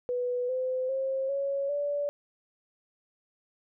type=tone with pitch steps; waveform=sine; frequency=493.2 / 513 / 533.5 / 554.9 / 577.1 Hz; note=B4 / C5 / C5 / C#5 / D5; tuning=-2 / -34 / +34 / +2 / -30 cents; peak=-27 dBFS; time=0.09-2.09 s; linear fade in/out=0 ms; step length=400 ms; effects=none